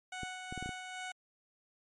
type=tone with tremolo; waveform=15% pulse; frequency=740 Hz; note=F#5; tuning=in tune; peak=-33 dBFS; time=0.12-1.12 s; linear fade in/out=5 ms; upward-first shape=sine; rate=2.4 Hz; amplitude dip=35%
type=clicks; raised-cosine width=3 ms; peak=-29 dBFS; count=6; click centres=0.233 / 0.525 / 0.577 / 0.626 / 0.66 / 0.692 s
effects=MP3 48 kbps